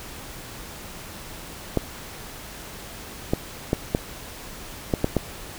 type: clicks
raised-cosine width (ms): 2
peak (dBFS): -6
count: 7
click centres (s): 1.773 / 3.335 / 3.731 / 3.949 / 4.938 / 5.044 / 5.167
effects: pink hiss -39 dBFS RMS until 5.58 s